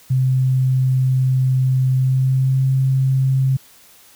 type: tone with pitch glide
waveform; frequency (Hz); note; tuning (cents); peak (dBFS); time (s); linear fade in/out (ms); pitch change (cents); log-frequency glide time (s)
sine; 130 to 132.73; C3 to C3; -11 to +25; -13; 0.1-3.57; 10; +36; 1.95-2.65
effects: white hiss -48 dBFS RMS until 4.15 s